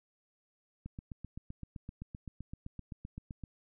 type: click train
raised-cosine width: 5 ms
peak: -30 dBFS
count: 21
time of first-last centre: 0.86-3.437 s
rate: 7.76 Hz
effects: none